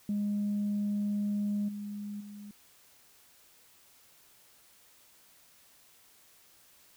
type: tone with level steps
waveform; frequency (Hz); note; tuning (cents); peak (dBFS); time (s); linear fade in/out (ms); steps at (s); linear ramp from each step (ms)
sine; 205.6; G#3; -17; -27 / -36 / -43; 0.09-2.51; 2; 1.68 / 2.2; 10
effects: tanh soft clip ceiling -25 dBFS + white hiss -61 dBFS RMS until 6.96 s